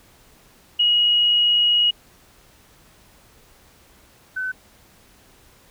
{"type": "tone pair in turn", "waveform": "sine", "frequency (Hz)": [2896, 1514.7], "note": ["F#7", "F#6"], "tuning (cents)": [-38, 40], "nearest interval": "major seventh", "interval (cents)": 1122, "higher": "first", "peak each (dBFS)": [-14, -23], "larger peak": "first", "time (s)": [[0.79, 1.91], [4.36, 4.52]], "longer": "first", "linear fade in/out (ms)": 10, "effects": ["pink hiss -53 dBFS RMS until 5.7 s"]}